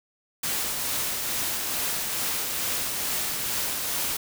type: noise with tremolo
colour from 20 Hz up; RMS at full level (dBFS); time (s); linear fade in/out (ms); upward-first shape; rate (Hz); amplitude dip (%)
white; -27; 0.43-4.17; 5; triangle; 2.3; 30
effects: none